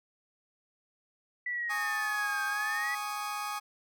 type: linear two-way sweep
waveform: sine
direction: down then up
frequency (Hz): 1975.5 to 1568 to 1975.5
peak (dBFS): -31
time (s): 1.46-2.95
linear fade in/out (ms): 5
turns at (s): 2.45
type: chord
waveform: 35% pulse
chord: Ab suspended fourth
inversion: none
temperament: equal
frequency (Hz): 830.6 / 1108.7 / 1244.5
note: Ab5 / Db6 / Eb6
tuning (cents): 0 / 0 / 0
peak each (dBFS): -36 / -40 / -35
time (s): 1.69-3.6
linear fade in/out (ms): 20
effects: none